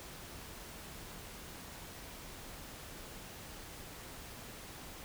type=silence; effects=pink hiss -49 dBFS RMS until 5.04 s